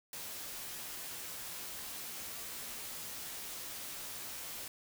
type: noise with comb filter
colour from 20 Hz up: white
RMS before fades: -44 dBFS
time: 0.13-4.68 s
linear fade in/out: 2 ms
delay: 15 ms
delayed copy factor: -0.5
effects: none